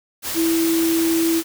sine tone in noise, 329.6 Hz, E4, in tune, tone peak -16 dBFS, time 0.34-1.43 s, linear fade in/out 50 ms, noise white, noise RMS -26 dBFS, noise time 0.22-1.44 s, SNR +7 dB, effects none

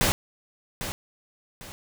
pink noise with echo, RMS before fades -22 dBFS, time 0.01-0.12 s, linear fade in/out 0 ms, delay 800 ms, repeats 2, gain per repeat -10 dB, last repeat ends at 1.72 s, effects none

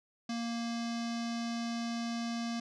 square tone with low-pass filter, 233.1 Hz, A#3, in tune, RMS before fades -36 dBFS, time 0.29-2.6 s, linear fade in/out 5 ms, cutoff 5400 Hz, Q 2.6, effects none

